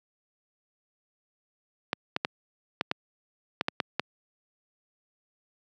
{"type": "clicks", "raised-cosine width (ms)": 0.3, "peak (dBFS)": -9, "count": 9, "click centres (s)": [1.931, 2.164, 2.249, 2.811, 2.914, 3.611, 3.684, 3.802, 3.996], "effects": ["high-pass 150 Hz 12 dB/octave"]}